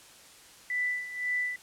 sine tone with tremolo, 1984 Hz, B6, 7 cents sharp, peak -26 dBFS, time 0.7-1.56 s, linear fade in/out 2 ms, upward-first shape sine, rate 1.9 Hz, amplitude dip 75%, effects white hiss -53 dBFS RMS until 1.62 s + low-pass 10000 Hz 12 dB/octave

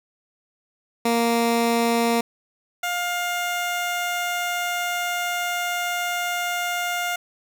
15% pulse tone pair in turn, 233.1 / 706.6 Hz, A#3 / F5, 0 / +20 cents, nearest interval octave + perfect fifth, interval 1920 cents, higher second, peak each -12 / -17 dBFS, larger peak first, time 1.05-2.21 / 2.83-7.16 s, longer second, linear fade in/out 5 ms, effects none

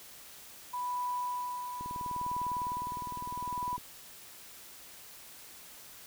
sine tone with tremolo, 987.8 Hz, B5, in tune, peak -31 dBFS, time 0.73-3.77 s, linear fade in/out 10 ms, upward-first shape sine, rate 0.72 Hz, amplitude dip 50%
click train, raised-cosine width 3 ms, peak -33 dBFS, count 40, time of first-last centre 1.81-3.78 s, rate 19.8 Hz
effects white hiss -51 dBFS RMS until 6.06 s

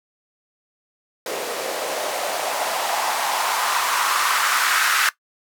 blue noise with band-pass filter sweep, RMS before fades -22 dBFS, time 1.26-5.09 s, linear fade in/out 2 ms, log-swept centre 460 to 1500 Hz, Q 3.1, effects noise-tail reverb RT60 0.1 s tail -17 dB re dry

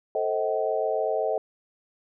sine chord, A diminished seventh, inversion none, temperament just, 440 / 528 / 633.6 / 760.3 Hz, A4 / C5 / Eb5 / Gb5, 0 / +16 / +31 / +47 cents, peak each -28 / -30 / -27 / -31 dBFS, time 0.15-1.38 s, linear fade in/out 2 ms, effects none

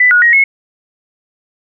sine tone with pitch steps, 1991 / 1452 / 1886 / 2181 Hz, B6 / F#6 / A#6 / C#7, +14 / -33 / +20 / -29 cents, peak -5 dBFS, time 0-0.44 s, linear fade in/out 5 ms, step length 110 ms, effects none

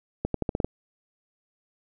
accelerating click train, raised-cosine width 2 ms, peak -12 dBFS, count 7, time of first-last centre 0.25-0.646 s, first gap 93 ms, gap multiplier 0.86, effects none

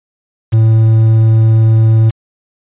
triangle tone with quantisation, 111.4 Hz, A2, 22 cents sharp, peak -3 dBFS, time 0.52-2.11 s, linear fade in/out 20 ms, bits 5, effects resampled to 8000 Hz

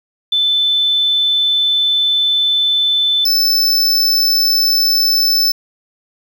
sine / square tone pair in turn, 3520 / 5274 Hz, A7 / E8, 0 / 0 cents, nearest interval perfect fifth, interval 700 cents, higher second, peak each -11 dBFS, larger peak neither, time 0.32-3.25 / 3.25-5.52 s, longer first, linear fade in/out 5 ms, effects 7-bit

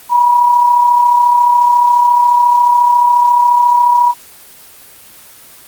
sine tone with amplitude modulation, 967 Hz, B5, 37 cents flat, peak -4 dBFS, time 0.09-4.14 s, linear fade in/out 50 ms, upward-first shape sine, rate 34.2 Hz, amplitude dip 45%, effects white hiss -38 dBFS RMS until 5.67 s + Opus 24 kbps

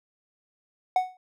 triangle tone with exponential decay, 740 Hz, F#5, in tune, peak -14 dBFS, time 0.96-1.17 s, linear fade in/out 2 ms, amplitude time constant 44 ms, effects none

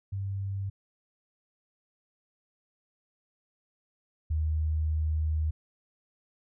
sine tone pair in turn, 98 / 77.89 Hz, G2 / D#2, 0 / +2 cents, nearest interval major third, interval 398 cents, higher first, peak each -30 / -25 dBFS, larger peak second, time 0.12-0.7 / 4.3-5.51 s, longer second, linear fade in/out 10 ms, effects none

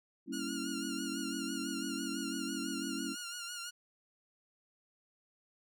sine chord, G diminished seventh, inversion none, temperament equal, 196 / 233.1 / 277.2 / 329.6 Hz, G3 / Bb3 / Db4 / Fb4, 0 / 0 / 0 / 0 cents, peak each -45 / -43 / -40 / -42 dBFS, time 0.26-3.16 s, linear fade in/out 50 ms
10% pulse tone with vibrato, 1415 Hz, F6, 22 cents sharp, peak -32 dBFS, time 0.32-3.71 s, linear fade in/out 20 ms, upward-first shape sine, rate 6 Hz, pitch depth 48 cents each way
effects none

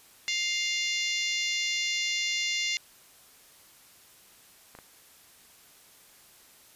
harmonic tone, 701 Hz, F5, 6 cents sharp, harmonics 3 / 4 / 5 / 6 / 7 / 8 / 9 / 10, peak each -31 / -33 / -35 / -37 / -38 / -39 / -40 / -41 dBFS, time 0.28-2.77 s, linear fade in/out 0 ms
clicks, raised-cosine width 0.5 ms, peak -31 dBFS, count 2, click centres 4.751 / 4.788 s
effects white hiss -56 dBFS RMS until 6.75 s + resampled to 32000 Hz

